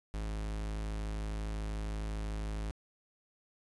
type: tone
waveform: 45% pulse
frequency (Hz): 52.8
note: G#1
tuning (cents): +29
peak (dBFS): -35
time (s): 0.14-2.71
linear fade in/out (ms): 0
effects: resampled to 24000 Hz + 11-bit